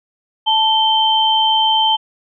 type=tone pair together; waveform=sine; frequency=880 / 3113 Hz; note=A5 / G7; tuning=0 / -13 cents; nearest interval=octave + minor seventh; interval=2187 cents; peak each=-14 dBFS; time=0.46-1.97 s; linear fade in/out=20 ms; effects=none